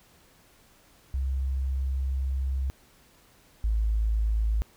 sine tone pair in turn, 66.5 / 54.26 Hz, C2 / A1, +29 / -23 cents, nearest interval major third, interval 352 cents, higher first, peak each -25 / -22 dBFS, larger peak second, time 1.14-2.7 / 3.64-4.62 s, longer first, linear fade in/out 0 ms, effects pink hiss -59 dBFS RMS until 4.76 s

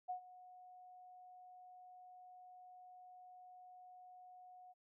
sine tone with ADSR envelope, 730 Hz, F#5, 24 cents flat, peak -38 dBFS, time 0.08-4.74 s, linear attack 21 ms, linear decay 100 ms, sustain -18 dB, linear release 30 ms, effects none

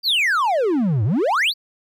triangle exponential two-way sweep, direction down then up, 4849 to 98.4 to 4849 Hz, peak -14 dBFS, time 0.03-1.54 s, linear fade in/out 50 ms, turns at 1.04 s, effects none

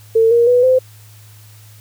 sine tone with pitch steps, 450.3 / 470.8 / 492.2 / 514.6 Hz, A4 / A#4 / B4 / C5, +40 / +17 / -6 / -29 cents, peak -8 dBFS, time 0.15-0.79 s, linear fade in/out 10 ms, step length 160 ms, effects added 106 Hz sine -40 dBFS peak until 1.8 s + white hiss -47 dBFS RMS until 1.8 s

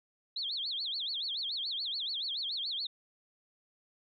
sine tone with vibrato, 3767 Hz, A#7, 17 cents sharp, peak -33 dBFS, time 0.36-2.87 s, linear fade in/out 5 ms, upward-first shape sine, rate 7 Hz, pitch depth 300 cents each way, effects none

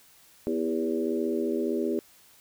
harmonic tone with a mistuned harmonic, 81.7 Hz, E2, 15 cents flat, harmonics 3 / 4 / 5 / 6 / 7, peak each -31 / -30 / -29 / -38 / -37 dBFS, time 0.47-1.99 s, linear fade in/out 0 ms, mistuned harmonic 5, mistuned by -28 cents, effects white hiss -57 dBFS RMS until 2.4 s

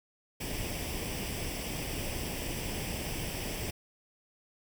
pink noise with comb filter, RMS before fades -36 dBFS, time 0.4-3.71 s, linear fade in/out 10 ms, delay 0.37 ms, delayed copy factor +0.65, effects none

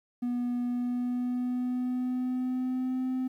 triangle tone with pitch glide, 243.9 to 257.2 Hz, B3 to C4, -21 to -30 cents, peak -25 dBFS, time 0.22-3.28 s, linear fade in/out 10 ms, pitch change +91 cents, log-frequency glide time 0.65-3.05 s, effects tanh soft clip ceiling -21 dBFS + 11-bit

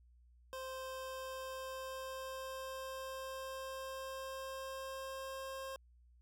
25% pulse tone with pitch glide, 523 to 533.7 Hz, C5 to C5, -1 to +34 cents, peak -39 dBFS, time 0.53-5.76 s, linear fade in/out 0 ms, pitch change +35 cents, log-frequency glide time 0.93-5.44 s, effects added 60 Hz sine -62 dBFS peak until 6.21 s

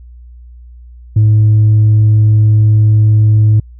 triangle tone with tanh clipping, 107.4 Hz, A2, 41 cents flat, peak -5 dBFS, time 1.16-3.6 s, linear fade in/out 5 ms, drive 6 dB, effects added 60 Hz sine -32 dBFS peak until 3.79 s

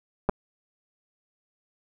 clicks, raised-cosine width 1 ms, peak -9 dBFS, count 2, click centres 0.29 / 0.295 s, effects none

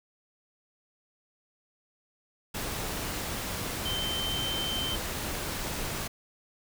sine tone in noise, 3100 Hz, G7, 20 cents flat, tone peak -31 dBFS, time 3.85-4.96 s, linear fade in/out 10 ms, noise pink, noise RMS -34 dBFS, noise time 2.54-6.08 s, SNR 0 dB, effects none

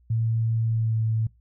sine tone with pitch glide, 113.3 to 111.29 Hz, A#2 to A2, -49 to +20 cents, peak -21 dBFS, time 0.1-1.27 s, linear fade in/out 5 ms, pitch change -31 cents, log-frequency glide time 0.64-0.99 s, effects noise-tail reverb RT60 0.2 s tail -22 dB re dry + added 60 Hz sine -56 dBFS peak until 1.4 s

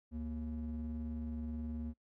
triangle ring-modulated tone, 153.4 Hz, D#3, 24 cents flat, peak -32 dBFS, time 0.11-1.94 s, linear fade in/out 50 ms, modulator 81.4 Hz, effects noise-tail reverb RT60 0.1 s tail -26 dB re dry + tanh soft clip ceiling -30 dBFS

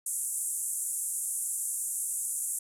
white band-pass noise, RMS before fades -33 dBFS, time 0.06-2.59 s, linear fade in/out 5 ms, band 7600 to 11000 Hz, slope 48 dB/octave, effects none

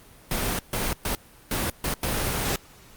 pink noise bursts at uneven times, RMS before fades -26 dBFS, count 6, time 0.31-0.59 / 0.73-0.93 / 1.05-1.15 / 1.51-1.7 / 1.84-1.94 / 2.03-2.56 s, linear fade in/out 2 ms, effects pink hiss -51 dBFS RMS until 2.96 s + Opus 32 kbps

